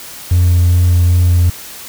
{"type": "tone with vibrato", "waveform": "triangle", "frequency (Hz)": 87.6, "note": "F2", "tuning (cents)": 6, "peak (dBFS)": -4, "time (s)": [0.31, 1.5], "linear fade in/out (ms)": 5, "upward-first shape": "sine", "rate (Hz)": 2.5, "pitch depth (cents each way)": 12, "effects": ["tanh soft clip ceiling -2 dBFS", "white hiss -31 dBFS RMS until 1.88 s"]}